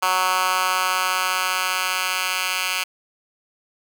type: tone with high-pass filter sweep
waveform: 10% pulse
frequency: 185 Hz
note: F#3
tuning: in tune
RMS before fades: -22 dBFS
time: 0.02-2.84 s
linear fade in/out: 10 ms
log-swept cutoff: 1100 to 2000 Hz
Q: 1.7
effects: none